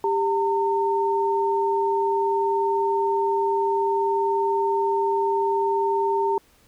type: tone pair together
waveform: sine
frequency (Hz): 396 / 910.3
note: G4 / A#5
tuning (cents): +18 / -41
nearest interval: octave + major second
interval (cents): 1441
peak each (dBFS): -22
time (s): 0.04-6.38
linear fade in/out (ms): 2
effects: pink hiss -58 dBFS RMS until 6.67 s